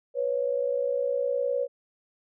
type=tone pair together; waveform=sine; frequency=493.9 / 553.6 Hz; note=B4 / C#5; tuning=0 / -2 cents; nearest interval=major second; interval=198 cents; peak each=-27 dBFS; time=0.14-1.68 s; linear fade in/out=50 ms; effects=none